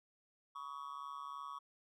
triangle tone with amplitude modulation, 1124 Hz, C#6, 24 cents sharp, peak -38 dBFS, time 0.55-1.59 s, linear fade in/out 10 ms, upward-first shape sine, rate 143 Hz, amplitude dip 95%, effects none

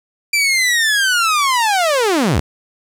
sawtooth linear sweep, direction down, 2361 to 52.4 Hz, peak -9 dBFS, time 0.33-2.4 s, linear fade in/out 5 ms, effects low-pass 11000 Hz 12 dB/octave + 7-bit

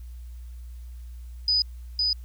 sine tone with echo, 4978 Hz, D#8, in tune, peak -19 dBFS, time 1.48-1.62 s, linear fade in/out 2 ms, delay 510 ms, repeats 1, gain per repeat -2 dB, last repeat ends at 2.13 s, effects added 60 Hz sine -37 dBFS peak until 2.24 s + white hiss -62 dBFS RMS until 2.24 s

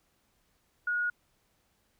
sine tone, 1446 Hz, F#6, 40 cents flat, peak -27 dBFS, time 0.87-1.1 s, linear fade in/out 5 ms, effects pink hiss -72 dBFS RMS until 1.99 s

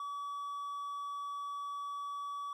triangle tone, 1142 Hz, D6, 49 cents flat, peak -36 dBFS, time 0-2.53 s, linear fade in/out 2 ms, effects none

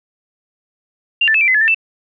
sine tone with pitch steps, 2782 / 1766 / 2609 / 2348 / 2037 / 1713 / 1792 / 2652 Hz, F7 / A6 / E7 / D7 / C7 / A6 / A6 / E7, -7 / +6 / -18 / -1 / -47 / -47 / +31 / +10 cents, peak -10 dBFS, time 1.21-1.746 s, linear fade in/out 5 ms, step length 67 ms, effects none

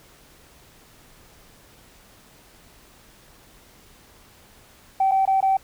sine tone with dropouts, 771 Hz, G5, 29 cents flat, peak -15 dBFS, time 5-5.57 s, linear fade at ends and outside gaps 5 ms, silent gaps 5.113-5.117 / 5.254-5.275 / 5.406-5.426 s, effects tanh soft clip ceiling -12 dBFS + pink hiss -52 dBFS RMS until 5.63 s

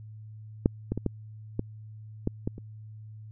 clicks, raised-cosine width 3 ms, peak -7 / -15 / -18 / -13 / -15 / -13 / -16 / -27 dBFS, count 8, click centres 0.659 / 0.92 / 0.976 / 1.063 / 1.594 / 2.274 / 2.475 / 2.581 s, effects added 108 Hz sine -42 dBFS peak until 3.31 s

